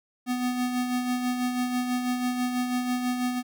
square tone with tremolo, 248.7 Hz, B3, 12 cents sharp, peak -24 dBFS, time 0.26-3.43 s, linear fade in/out 50 ms, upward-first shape sine, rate 6.1 Hz, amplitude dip 45%, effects none

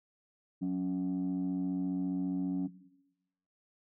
sine tone pair together, 182.47 / 277.2 Hz, F#3 / C#4, -24 / 0 cents, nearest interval perfect fifth, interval 724 cents, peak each -31 / -31 dBFS, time 0.61-2.68 s, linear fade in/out 20 ms, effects noise-tail reverb RT60 0.9 s tail -17 dB re dry + tanh soft clip ceiling -27 dBFS

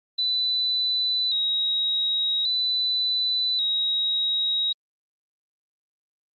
sine tone with vibrato, 3897 Hz, B7, 24 cents flat, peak -21 dBFS, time 0.18-4.73 s, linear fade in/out 10 ms, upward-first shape square, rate 0.44 Hz, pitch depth 41 cents each way, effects Opus 24 kbps

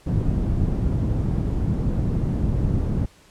white low-pass noise, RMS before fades -22 dBFS, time 0.06-3.06 s, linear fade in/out 10 ms, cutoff 140 Hz, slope 12 dB/octave, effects pink hiss -53 dBFS RMS until 3.3 s + low-pass 10000 Hz 12 dB/octave

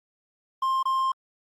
triangle tone with dropouts, 1057 Hz, C6, 17 cents sharp, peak -20 dBFS, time 0.62-1.12 s, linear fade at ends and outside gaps 5 ms, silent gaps 0.829-0.854 s, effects Opus 32 kbps

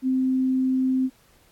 sine tone, 260 Hz, C4, 11 cents flat, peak -19 dBFS, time 0.02-1.1 s, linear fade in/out 50 ms, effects pink hiss -59 dBFS RMS until 1.51 s + AAC 64 kbps

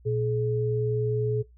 sine tone pair together, 119.2 / 425.1 Hz, A#2 / G#4, +39 / +40 cents, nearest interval octave + minor seventh, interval 2201 cents, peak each -26 dBFS, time 0.05-1.43 s, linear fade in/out 20 ms, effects noise-tail reverb RT60 0.2 s tail -22 dB re dry + added 60 Hz sine -51 dBFS peak until 1.57 s

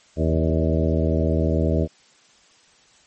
harmonic tone with a mistuned harmonic, 80 Hz, D#2, 49 cents sharp, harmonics 1 / 2 / 3 / 4 / 5 / 6 / 7 / 8, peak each -21 / -24 / -26 / -27 / -28 / -29 / -29 / -30 dBFS, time 0.16-1.88 s, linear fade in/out 50 ms, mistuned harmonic 7, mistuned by +30 cents, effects white hiss -55 dBFS RMS until 3.06 s + MP3 32 kbps

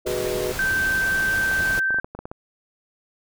sine chord, G# minor seventh, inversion third, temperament equal, 370 / 415.3 / 493.9 / 622.3 Hz, F#4 / G#4 / B4 / D#5, 0 / 0 / 0 / 0 cents, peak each -27 / -30 / -28 / -31 dBFS, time 0.05-0.53 s, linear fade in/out 20 ms
pink noise, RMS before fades -31 dBFS, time 0.06-1.8 s, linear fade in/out 10 ms
sine tone, 1556 Hz, G6, 13 cents flat, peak -19 dBFS, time 0.59-2 s, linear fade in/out 2 ms
clicks, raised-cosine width 1 ms, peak -20 dBFS, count 12, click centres 1.478 / 1.515 / 1.606 / 1.777 / 1.906 / 1.944 / 1.986 / 2.045 / 2.15 / 2.19 / 2.255 / 2.315 s
effects none

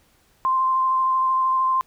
sine tone with vibrato, 1045 Hz, C6, 2 cents flat, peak -17 dBFS, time 0.45-1.81 s, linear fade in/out 0 ms, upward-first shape sine, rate 13 Hz, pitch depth 11 cents each way, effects pink hiss -60 dBFS RMS until 1.86 s

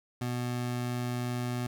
25% pulse tone, 122.7 Hz, B2, 11 cents flat, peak -27 dBFS, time 0.21-1.67 s, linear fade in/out 5 ms, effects none

